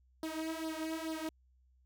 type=tone with flanger; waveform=sawtooth; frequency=319.7 Hz; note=D#4; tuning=47 cents sharp; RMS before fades=-39 dBFS; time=0.23-1.29 s; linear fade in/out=2 ms; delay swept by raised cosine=0.2 to 3.6 ms; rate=2.3 Hz; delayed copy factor=+0.8; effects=added 63 Hz sine -65 dBFS peak until 1.85 s